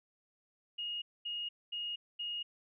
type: tone bursts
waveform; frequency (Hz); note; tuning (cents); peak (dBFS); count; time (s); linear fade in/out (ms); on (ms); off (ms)
sine; 2865; F7; +44; -36; 4; 0.78-2.43; 10; 240; 230
effects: none